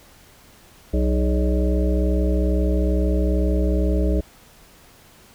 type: harmonic tone with a mistuned harmonic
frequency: 62.3 Hz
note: B1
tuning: 16 cents sharp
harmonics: 1 / 3 / 5 / 7 / 9 / 10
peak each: -18 / -26 / -26 / -28 / -30 / -32 dBFS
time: 0.93-4.21 s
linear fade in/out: 10 ms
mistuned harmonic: 7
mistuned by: -81 cents
effects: pink hiss -50 dBFS RMS until 5.34 s